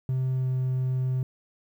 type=tone with pitch glide; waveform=triangle; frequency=130 to 129.1 Hz; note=C3 to C3; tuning=-11 to -23 cents; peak=-21 dBFS; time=0.09-1.23 s; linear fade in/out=2 ms; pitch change=-12 cents; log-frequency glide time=0.33-0.49 s; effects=tanh soft clip ceiling -17 dBFS + 10-bit